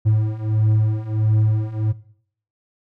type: beating tone pair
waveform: triangle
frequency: 107.3 / 108.8 Hz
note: A2 / A2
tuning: -43 / -19 cents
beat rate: 1.5 Hz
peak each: -18 / -15 dBFS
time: 0.05-1.93 s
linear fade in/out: 20 ms
effects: noise-tail reverb RT60 0.6 s tail -18 dB re dry